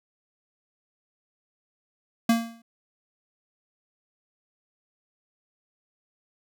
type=tone with exponential decay; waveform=square; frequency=230.2 Hz; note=A#3; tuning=22 cents flat; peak=-16 dBFS; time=2.29-2.62 s; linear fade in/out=5 ms; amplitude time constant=70 ms; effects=none